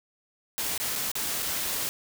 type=noise with dropouts; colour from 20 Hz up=white; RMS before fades=-30 dBFS; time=0.58-1.89 s; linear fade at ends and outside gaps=0 ms; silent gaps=0.778-0.8 / 0.955-0.959 / 1.116-1.154 / 1.423-1.427 s; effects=none